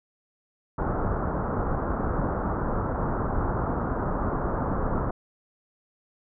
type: low-pass noise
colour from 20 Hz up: pink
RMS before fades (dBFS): -27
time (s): 0.78-5.11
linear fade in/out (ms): 5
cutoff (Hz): 1400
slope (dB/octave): 48
effects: none